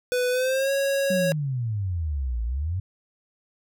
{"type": "tone with pitch glide", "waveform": "square", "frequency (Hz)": [496.9, 551.3], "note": ["B4", "C#5"], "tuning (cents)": [11, -10], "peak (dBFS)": -22, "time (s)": [0.12, 1.32], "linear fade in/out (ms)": 0, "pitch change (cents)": 179, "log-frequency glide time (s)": [0.3, 0.72]}
{"type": "exponential two-way sweep", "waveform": "sine", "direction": "down then up", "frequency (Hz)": [196, 55.3, 97.6], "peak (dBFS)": -24, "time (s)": [1.1, 2.8], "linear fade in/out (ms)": 5, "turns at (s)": 2.43}
{"effects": []}